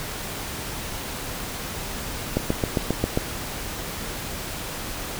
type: click train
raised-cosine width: 2 ms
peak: -7 dBFS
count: 7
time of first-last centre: 2.37-3.174 s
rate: 7.46 Hz
effects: pink hiss -32 dBFS RMS until 5.19 s